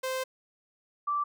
sawtooth / sine tone pair in turn, 520 / 1167.4 Hz, C5 / D6, -11 / -11 cents, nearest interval octave + major second, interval 1400 cents, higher second, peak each -26 dBFS, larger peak neither, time 0.03-0.24 / 1.07-1.24 s, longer first, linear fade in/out 10 ms, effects none

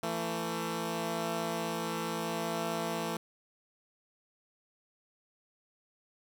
10% pulse tone pair together, 167.74 / 223.9 Hz, E3 / A3, +30 / +30 cents, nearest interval perfect fourth, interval 500 cents, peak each -27 dBFS, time 0.03-3.17 s, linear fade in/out 2 ms, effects none

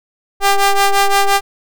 sawtooth ring-modulated tone, 397.9 Hz, G4, 26 cents sharp, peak -3 dBFS, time 0.4-1.41 s, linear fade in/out 50 ms, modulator 395 Hz, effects none

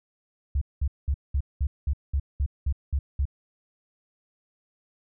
sine tone bursts, 69.4 Hz, C#2, 3 cents sharp, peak -21 dBFS, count 11, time 0.55-3.254 s, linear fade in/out 5 ms, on 64 ms, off 200 ms, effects none

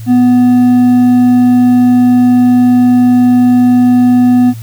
triangle tone with hard clipping, 247.5 Hz, B3, 4 cents sharp, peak -5 dBFS, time 0.06-4.54 s, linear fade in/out 50 ms, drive 7 dB, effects added 113 Hz sine -22 dBFS peak until 4.62 s + white hiss -39 dBFS RMS until 4.62 s

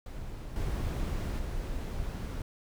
brown noise with level steps, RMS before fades -40 / -32 / -35 dBFS, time 0.06-2.42 s, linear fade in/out 2 ms, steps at 0.56 / 1.39 s, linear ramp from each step 2 ms, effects none

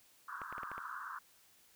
pink band-pass noise, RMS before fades -45 dBFS, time 0.28-1.19 s, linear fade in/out 5 ms, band 1000 to 1600 Hz, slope 96 dB/octave
clicks, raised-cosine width 0.5 ms, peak -30 dBFS, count 6, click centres 0.417 / 0.526 / 0.581 / 0.633 / 0.716 / 0.78 s
effects white hiss -66 dBFS RMS until 1.75 s

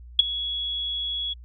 sine tone with ADSR envelope, 3357 Hz, G#7, 18 cents sharp, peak -8 dBFS, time 0.19-1.34 s, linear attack 4 ms, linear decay 16 ms, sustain -18 dB, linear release 16 ms, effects added 60 Hz sine -41 dBFS peak until 1.44 s

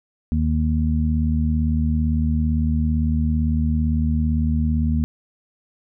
harmonic tone, 77.78 Hz, D#2, in tune, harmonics 1 / 2 / 3, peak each -19 / -25 / -22 dBFS, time 0.32-5.04 s, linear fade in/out 0 ms, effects none

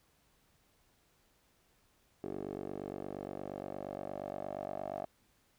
10% pulse tone with band-pass filter sweep, 48.56 Hz, G1, 16 cents flat, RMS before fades -42 dBFS, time 2.24-5.05 s, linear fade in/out 0 ms, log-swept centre 420 to 640 Hz, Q 5.2, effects pink hiss -71 dBFS RMS until 5.58 s

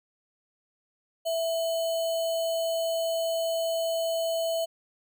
sine tone with sample-and-hold, 660 Hz, E5, 2 cents sharp, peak -25 dBFS, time 1.25-4.66 s, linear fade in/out 20 ms, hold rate 3675 Hz, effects none

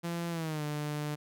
sawtooth tone with pitch glide, 170.2 to 149.03 Hz, F3 to D3, -44 to +26 cents, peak -29 dBFS, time 0.03-1.16 s, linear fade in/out 20 ms, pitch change -230 cents, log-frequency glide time 0.3-0.63 s, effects none

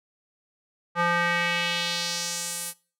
square tone with band-pass filter sweep, 172.8 Hz, F3, 18 cents flat, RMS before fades -27 dBFS, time 0.95-2.74 s, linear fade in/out 50 ms, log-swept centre 1200 to 11000 Hz, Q 1.8, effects noise-tail reverb RT60 0.4 s tail -22 dB re dry

